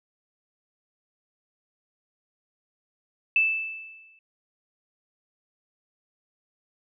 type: tone with exponential decay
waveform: sine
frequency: 2637 Hz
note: E7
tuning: in tune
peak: -16 dBFS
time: 3.36-4.19 s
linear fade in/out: 2 ms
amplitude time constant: 180 ms
effects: none